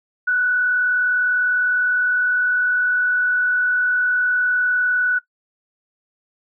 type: tone with frequency modulation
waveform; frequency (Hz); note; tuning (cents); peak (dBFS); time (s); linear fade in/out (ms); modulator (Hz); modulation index
sine; 1480; F#6; 0; -15; 0.27-5.19; 10; 39.8; 0.47
effects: noise-tail reverb RT60 0.1 s tail -19 dB re dry